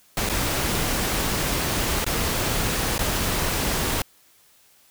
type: noise with dropouts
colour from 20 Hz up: pink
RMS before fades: -24 dBFS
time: 0.17-4.02 s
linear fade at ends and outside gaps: 2 ms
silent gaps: 0.291-0.296 / 2.045-2.064 / 2.981-2.991 s
effects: white hiss -57 dBFS RMS until 4.9 s